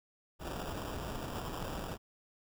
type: noise with sample-and-hold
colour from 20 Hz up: pink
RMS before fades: -40 dBFS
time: 0.39-1.98 s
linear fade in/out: 50 ms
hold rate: 2100 Hz
effects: none